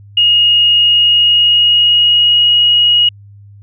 sine tone with pitch glide, 2867 to 2892 Hz, F7 to F#7, +45 to -40 cents, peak -6 dBFS, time 0.17-3.09 s, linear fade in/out 5 ms, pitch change +15 cents, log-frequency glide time 0.73-2.53 s, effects added 101 Hz sine -35 dBFS peak until 3.62 s

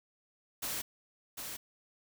white noise with echo, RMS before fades -37 dBFS, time 0.62-0.82 s, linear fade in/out 10 ms, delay 750 ms, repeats 1, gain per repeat -5 dB, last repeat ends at 1.57 s, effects none

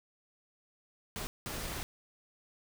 pink noise bursts at uneven times, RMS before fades -39 dBFS, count 2, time 1.16-1.27 / 1.46-1.83 s, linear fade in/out 0 ms, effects none

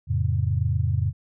sine chord, F augmented, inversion none, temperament just, 87.31 / 109.13 / 136.42 Hz, F2 / A2 / C#3, 0 / -14 / -27 cents, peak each -24 / -24 / -26 dBFS, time 0.07-1.13 s, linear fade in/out 50 ms, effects none

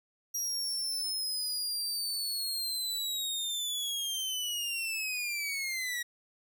sawtooth linear sweep, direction down, 5710 to 1900 Hz, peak -29 dBFS, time 0.34-6.03 s, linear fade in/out 10 ms, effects none

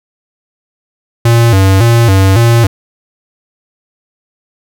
square tone with vibrato, 106 Hz, G#2, 36 cents sharp, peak -5 dBFS, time 1.25-2.67 s, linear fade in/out 5 ms, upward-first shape square, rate 1.8 Hz, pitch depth 170 cents each way, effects none

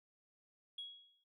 sine tone with exponential decay, 3322 Hz, G#7, in tune, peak -40 dBFS, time 0.78-1.24 s, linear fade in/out 5 ms, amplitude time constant 100 ms, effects noise-tail reverb RT60 0.1 s tail -25 dB re dry + tanh soft clip ceiling -38 dBFS

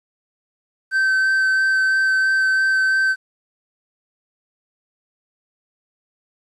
triangle tone with vibrato, 1545 Hz, G6, 26 cents flat, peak -13 dBFS, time 0.91-3.16 s, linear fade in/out 50 ms, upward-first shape sine, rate 3 Hz, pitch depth 9 cents each way, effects resampled to 24000 Hz + 9-bit

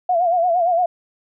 sine tone with vibrato, 698.5 Hz, F5, in tune, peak -14 dBFS, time 0.09-0.86 s, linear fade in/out 5 ms, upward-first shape sine, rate 8.7 Hz, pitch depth 89 cents each way, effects none

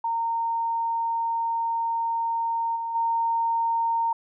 sine tone with level steps, 920 Hz, A#5, 23 cents flat, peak -23 / -27 / -21 dBFS, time 0.04-4.13 s, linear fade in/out 5 ms, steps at 2.75 / 2.94 s, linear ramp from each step 20 ms, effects none

